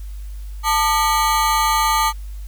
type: ring-modulated tone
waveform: 40% pulse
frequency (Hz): 1046.5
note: C6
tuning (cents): 0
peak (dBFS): -11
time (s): 0.63-2.13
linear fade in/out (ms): 50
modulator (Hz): 160
effects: added 50 Hz sine -28 dBFS peak until 2.47 s + white hiss -51 dBFS RMS until 2.47 s